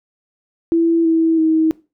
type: tone with pitch steps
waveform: sine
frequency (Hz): 332.6 / 325.8 / 318.5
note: E4 / E4 / D#4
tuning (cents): +16 / -20 / +41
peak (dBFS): -11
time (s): 0.72-1.71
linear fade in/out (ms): 0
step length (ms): 330
effects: noise-tail reverb RT60 0.3 s tail -21 dB re dry